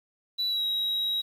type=tone with pitch glide; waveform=sine; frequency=3951 to 3836 Hz; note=B7 to A#7; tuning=0 to +49 cents; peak=-23 dBFS; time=0.38-1.22 s; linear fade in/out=20 ms; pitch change=-51 cents; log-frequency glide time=0.48-0.64 s; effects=tanh soft clip ceiling -24 dBFS + 9-bit